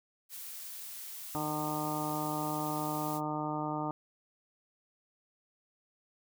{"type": "noise", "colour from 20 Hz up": "blue", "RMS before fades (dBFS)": -44, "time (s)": [0.29, 3.21], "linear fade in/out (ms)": 50}
{"type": "harmonic tone", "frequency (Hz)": 151.8, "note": "D#3", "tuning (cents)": -42, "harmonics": [1, 2, 3, 4, 5, 6, 7, 8], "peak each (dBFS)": [-40, -37, -46, -42, -40, -39, -47, -41], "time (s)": [1.35, 3.91], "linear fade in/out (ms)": 0}
{"effects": []}